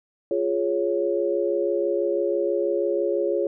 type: chord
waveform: sine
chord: Db major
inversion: first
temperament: equal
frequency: 349.2 / 415.3 / 554.4 Hz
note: F4 / Ab4 / Db5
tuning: 0 / 0 / 0 cents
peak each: -25 dBFS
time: 0.31-3.47 s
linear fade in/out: 2 ms
effects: none